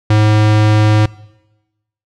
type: tone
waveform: square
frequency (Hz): 106.9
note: A2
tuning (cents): -49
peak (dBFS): -8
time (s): 0.1-1.06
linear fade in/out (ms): 5
effects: noise-tail reverb RT60 1.0 s tail -21 dB re dry + low-pass 5000 Hz 12 dB/octave